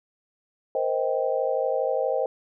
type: chord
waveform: sine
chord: C minor seventh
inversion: third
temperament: just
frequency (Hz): 470.9 / 523.3 / 627.9 / 784.9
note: Bb4 / C5 / Eb5 / G5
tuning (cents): +18 / 0 / +16 / +2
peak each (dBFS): -29 / -25 / -28 / -31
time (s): 0.75-2.26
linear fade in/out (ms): 2
effects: none